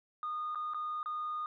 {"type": "tone with dropouts", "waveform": "sine", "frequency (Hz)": 1227, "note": "D#6", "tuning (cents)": -25, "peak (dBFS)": -33, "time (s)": [0.23, 1.46], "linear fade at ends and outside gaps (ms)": 1, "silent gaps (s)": [[0.548, 0.556], [0.736, 0.745], [1.03, 1.059]], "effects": ["tanh soft clip ceiling -31 dBFS"]}